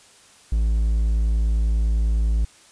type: tone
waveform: triangle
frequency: 55 Hz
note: A1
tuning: in tune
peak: -15 dBFS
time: 0.52-2.45 s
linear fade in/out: 5 ms
effects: white hiss -51 dBFS RMS until 2.71 s + resampled to 22050 Hz